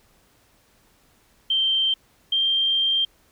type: tone pair in turn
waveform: sine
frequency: 3136 / 3172 Hz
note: G7 / G7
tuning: 0 / +20 cents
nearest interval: unison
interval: 20 cents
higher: second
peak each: -18 dBFS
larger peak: neither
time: 1.5-1.94 / 2.32-3.05 s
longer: second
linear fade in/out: 5 ms
effects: pink hiss -60 dBFS RMS until 3.31 s